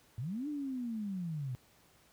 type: linear two-way sweep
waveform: sine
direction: up then down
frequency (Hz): 103.5 to 302.4 to 120.5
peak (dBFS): -35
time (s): 0.18-1.55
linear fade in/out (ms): 0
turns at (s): 0.48
effects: pink hiss -65 dBFS RMS until 2.12 s + high-pass 60 Hz 12 dB/octave